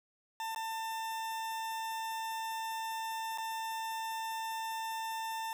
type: tone with dropouts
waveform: 40% pulse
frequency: 895 Hz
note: A5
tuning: 29 cents sharp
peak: -35 dBFS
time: 0.4-5.53 s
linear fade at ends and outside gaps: 1 ms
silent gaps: 0.548-0.56 / 3.376-3.383 s
effects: none

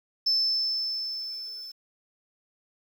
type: tone with level ramp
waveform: sine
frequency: 5274 Hz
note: E8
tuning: in tune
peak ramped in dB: -19 to -38 dBFS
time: 0.26-1.72 s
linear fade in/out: 10 ms
effects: tanh soft clip ceiling -17 dBFS + 9-bit

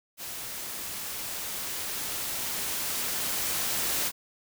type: noise with level ramp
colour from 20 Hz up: white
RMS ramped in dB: -38 to -28 dBFS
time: 0.17-4.12 s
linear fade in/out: 50 ms
effects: none

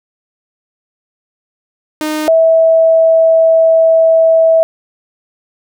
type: tone pair in turn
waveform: sawtooth / sine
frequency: 307.4 / 651.4 Hz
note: D#4 / E5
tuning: -21 / -21 cents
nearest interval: octave + minor second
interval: 1300 cents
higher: second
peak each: -11 / -5 dBFS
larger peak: second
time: 2.01-2.28 / 2.28-4.63 s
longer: second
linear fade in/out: 0 ms
effects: none

